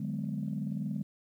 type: chord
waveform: sine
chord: G# half-diminished seventh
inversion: second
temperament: just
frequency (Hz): 149.51 / 186.89 / 207.7 / 249.2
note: D3 / F#3 / G#3 / B3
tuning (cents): +31 / +18 / 0 / +16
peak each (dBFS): -36 / -38 / -35 / -40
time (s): 0-1.03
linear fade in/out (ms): 5
effects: tanh soft clip ceiling -24 dBFS + 11-bit